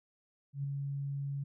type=tone with ADSR envelope; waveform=sine; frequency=140 Hz; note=C#3; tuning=18 cents sharp; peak=-31 dBFS; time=0.53-1.44 s; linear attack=110 ms; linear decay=4 ms; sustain=-3 dB; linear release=10 ms; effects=none